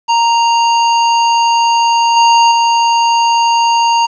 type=tone with level steps; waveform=square; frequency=931 Hz; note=A#5; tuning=2 cents flat; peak=-9 / -6 / -9 dBFS; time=0.08-4.07 s; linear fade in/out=20 ms; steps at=2.16 / 2.51 s; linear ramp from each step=10 ms; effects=resampled to 16000 Hz + 7-bit